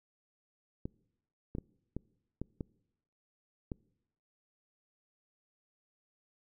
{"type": "clicks", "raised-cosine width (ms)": 3, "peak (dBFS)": -24, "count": 7, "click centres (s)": [0.855, 1.551, 1.584, 1.966, 2.416, 2.608, 3.718], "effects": ["noise-tail reverb RT60 0.9 s tail -25 dB re dry"]}